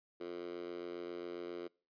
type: tone with high-pass filter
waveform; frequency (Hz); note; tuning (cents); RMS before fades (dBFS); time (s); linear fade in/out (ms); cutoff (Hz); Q
10% pulse; 87.4; F2; +2; -44; 0.2-1.68; 10; 370; 3.5
effects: noise-tail reverb RT60 0.4 s tail -26 dB re dry + resampled to 11025 Hz